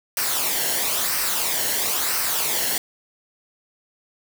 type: noise with flanger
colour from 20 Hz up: white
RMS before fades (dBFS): -23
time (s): 0.17-2.78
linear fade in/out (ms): 2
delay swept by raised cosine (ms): 0.28 to 0.83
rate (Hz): 1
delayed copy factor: -0.55
effects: none